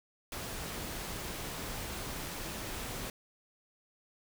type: noise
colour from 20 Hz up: pink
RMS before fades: -40 dBFS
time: 0.32-3.1 s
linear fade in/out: 2 ms
effects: none